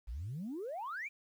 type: exponential sweep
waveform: sine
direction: up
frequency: 49.57 to 2489 Hz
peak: -37 dBFS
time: 0.07-1.09 s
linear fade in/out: 20 ms
effects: tanh soft clip ceiling -35 dBFS + 11-bit